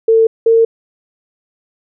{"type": "tone pair in turn", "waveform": "sine", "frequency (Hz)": [449.2, 455.2], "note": ["A4", "A#4"], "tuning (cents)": [36, -41], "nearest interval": "unison", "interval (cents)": 23, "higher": "second", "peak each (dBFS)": -6, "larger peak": "neither", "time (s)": [[0.08, 0.27], [0.46, 0.65]], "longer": "neither", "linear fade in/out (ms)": 5, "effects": []}